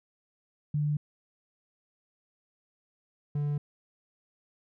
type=tone pair in turn; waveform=sine / triangle; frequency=148.3 / 146.01 Hz; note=D3 / D3; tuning=+17 / -10 cents; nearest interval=unison; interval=27 cents; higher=first; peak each=-25 dBFS; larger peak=neither; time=0.74-0.97 / 3.35-3.58 s; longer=neither; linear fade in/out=5 ms; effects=none